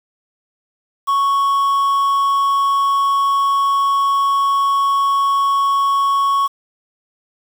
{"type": "tone with quantisation", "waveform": "triangle", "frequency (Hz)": 1108.7, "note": "C#6", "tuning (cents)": 0, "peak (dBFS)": -11, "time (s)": [1.07, 6.48], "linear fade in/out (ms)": 20, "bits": 6, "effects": []}